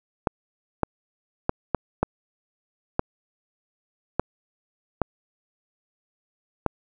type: clicks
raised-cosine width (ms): 1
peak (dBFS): -6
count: 9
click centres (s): 0.272 / 0.833 / 1.494 / 1.747 / 2.03 / 2.994 / 4.196 / 5.017 / 6.663
effects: none